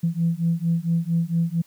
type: beating tone pair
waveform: sine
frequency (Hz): 165.4 / 169.8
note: E3 / F3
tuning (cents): +6 / -48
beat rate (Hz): 4.4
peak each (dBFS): -22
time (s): 0.03-1.62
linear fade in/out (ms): 10
effects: tanh soft clip ceiling -12 dBFS + white hiss -57 dBFS RMS until 1.66 s